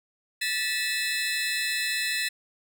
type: tone cluster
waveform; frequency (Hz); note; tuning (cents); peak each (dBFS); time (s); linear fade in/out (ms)
35% pulse; 1763 / 1952 / 2608 / 4057; A6 / B6 / E7 / B7; +3 / -21 / -19 / +46; -30; 0.41-2.29; 10
effects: none